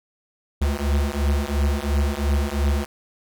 square beating tone pair, 69.8 / 72.7 Hz, C#2 / D2, +13 / -17 cents, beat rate 2.9 Hz, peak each -23 dBFS, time 0.61-2.86 s, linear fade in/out 10 ms, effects none

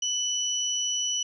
sine tone pair together, 2985 / 5883 Hz, F#7 / F#8, +15 / -11 cents, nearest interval octave, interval 1174 cents, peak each -28 / -28 dBFS, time 0.02-1.23 s, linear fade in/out 5 ms, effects none

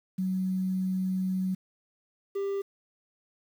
sine / triangle tone pair in turn, 186.9 / 396 Hz, F#3 / G4, +18 / +18 cents, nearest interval octave + minor second, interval 1300 cents, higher second, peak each -26 dBFS, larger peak neither, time 0.18-1.55 / 2.35-2.62 s, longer first, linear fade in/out 10 ms, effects 9-bit

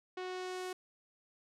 sawtooth tone with low-pass filter sweep, 367.9 Hz, F#4, 10 cents flat, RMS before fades -41 dBFS, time 0.17-0.73 s, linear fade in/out 5 ms, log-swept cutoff 3500 to 12000 Hz, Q 0.86, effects none

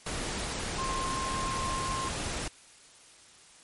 sine tone in noise, 1059 Hz, C6, 21 cents sharp, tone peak -32 dBFS, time 0.78-2.09 s, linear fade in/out 5 ms, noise pink, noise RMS -34 dBFS, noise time 0.06-2.48 s, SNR -1 dB, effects white hiss -55 dBFS RMS until 3.63 s + MP3 48 kbps

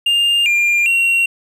triangle tone with pitch steps, 2807 / 2397 / 2743 Hz, F7 / D7 / F7, +8 / +35 / -32 cents, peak -10 dBFS, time 0.06-1.26 s, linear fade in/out 5 ms, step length 400 ms, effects none

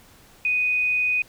sine tone, 2489 Hz, D#7, in tune, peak -19 dBFS, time 0.45-1.22 s, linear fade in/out 2 ms, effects pink hiss -52 dBFS RMS until 1.28 s

